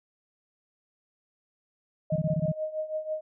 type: tone with tremolo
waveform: sine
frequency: 622.3 Hz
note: D#5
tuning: in tune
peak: -26 dBFS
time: 2.1-3.21 s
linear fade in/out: 5 ms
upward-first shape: triangle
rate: 6.1 Hz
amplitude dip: 85%
type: tone bursts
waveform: sine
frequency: 160 Hz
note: D#3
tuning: 49 cents sharp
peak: -23 dBFS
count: 7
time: 2.12-2.519 s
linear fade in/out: 5 ms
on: 39 ms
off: 21 ms
effects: none